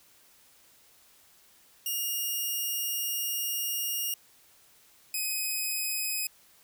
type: tone pair in turn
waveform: 5% pulse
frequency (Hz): 2840 / 2523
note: F7 / D#7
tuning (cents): +28 / +23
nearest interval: major second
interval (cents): 205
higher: first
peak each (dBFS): -20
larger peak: neither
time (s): 1.86-4.14 / 5.14-6.27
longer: first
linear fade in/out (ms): 2
effects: white hiss -60 dBFS RMS until 6.63 s